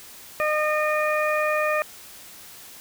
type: harmonic tone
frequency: 610 Hz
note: D#5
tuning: 34 cents flat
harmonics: 1 / 2 / 3 / 4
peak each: -23 / -26 / -28 / -29 dBFS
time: 0.4-1.82 s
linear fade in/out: 0 ms
effects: white hiss -44 dBFS RMS until 2.8 s